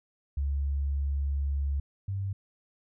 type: tone pair in turn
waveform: sine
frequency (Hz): 70 / 97.66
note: C#2 / G2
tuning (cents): +18 / -6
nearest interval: tritone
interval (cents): 576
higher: second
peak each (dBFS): -26 / -29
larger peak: first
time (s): 0.37-1.8 / 2.08-2.33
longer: first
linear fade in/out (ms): 5
effects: none

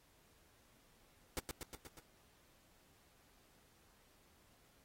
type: noise with echo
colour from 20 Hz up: pink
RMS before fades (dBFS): -40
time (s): 1.37-1.39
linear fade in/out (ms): 0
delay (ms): 120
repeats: 5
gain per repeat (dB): -3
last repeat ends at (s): 1.99
effects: pink hiss -70 dBFS RMS until 4.84 s + AAC 48 kbps

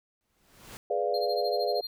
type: noise with exponential growth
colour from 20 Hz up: pink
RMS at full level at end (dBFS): -42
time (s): 0.21-0.77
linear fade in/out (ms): 0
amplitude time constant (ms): 120
type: chord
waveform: sine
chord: G# diminished seventh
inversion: none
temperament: equal with one note detuned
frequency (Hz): 418 / 493.9 / 587.3 / 698.5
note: G#4 / B4 / D5 / F5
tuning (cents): +11 / 0 / 0 / 0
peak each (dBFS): -31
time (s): 0.9-1.81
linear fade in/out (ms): 5
type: tone with tremolo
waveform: triangle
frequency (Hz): 4200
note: C8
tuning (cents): +6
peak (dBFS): -31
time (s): 1.14-1.87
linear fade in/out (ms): 2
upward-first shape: sine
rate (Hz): 13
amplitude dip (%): 90
effects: none

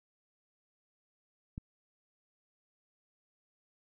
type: click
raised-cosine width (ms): 5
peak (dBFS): -27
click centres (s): 1.579
effects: none

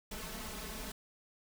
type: noise with comb filter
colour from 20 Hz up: pink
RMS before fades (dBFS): -43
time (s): 0.11-0.92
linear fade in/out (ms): 5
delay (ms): 4.6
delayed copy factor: +0.95
effects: none

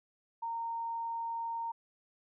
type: tone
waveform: sine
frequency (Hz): 922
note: A#5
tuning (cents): -19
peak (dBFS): -34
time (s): 0.42-1.72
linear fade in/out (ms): 10
effects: none

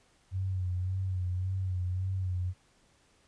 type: tone with vibrato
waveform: sine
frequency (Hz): 92.5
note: F#2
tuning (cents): 0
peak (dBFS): -29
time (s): 0.31-2.54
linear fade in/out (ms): 50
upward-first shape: sine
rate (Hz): 1.8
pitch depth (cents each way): 49
effects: pink hiss -66 dBFS RMS until 3.27 s + resampled to 22050 Hz

